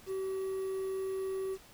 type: tone with quantisation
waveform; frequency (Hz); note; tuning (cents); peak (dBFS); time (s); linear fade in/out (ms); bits
triangle; 382.4; G4; -43; -31; 0.06-1.58; 50; 9
effects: pink hiss -57 dBFS RMS until 1.73 s